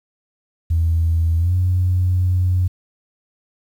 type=tone with pitch glide; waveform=sine; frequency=82.41 to 90.91 Hz; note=E2 to F#2; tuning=0 to -30 cents; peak=-13 dBFS; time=0.7-2.68 s; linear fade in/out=10 ms; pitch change=+170 cents; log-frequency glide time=1.38-1.53 s; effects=tanh soft clip ceiling -9 dBFS + 8-bit